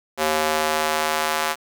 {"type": "tone with high-pass filter sweep", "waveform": "square", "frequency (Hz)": 77.6, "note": "D#2", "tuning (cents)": -4, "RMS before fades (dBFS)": -22, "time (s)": [0.17, 1.56], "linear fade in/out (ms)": 50, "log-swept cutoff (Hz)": [520, 900], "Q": 1.1, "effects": ["7-bit"]}